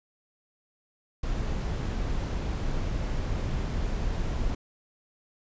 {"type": "noise", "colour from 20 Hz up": "brown", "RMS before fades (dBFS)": -29, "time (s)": [1.23, 4.55], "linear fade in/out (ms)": 5, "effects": ["resampled to 16000 Hz"]}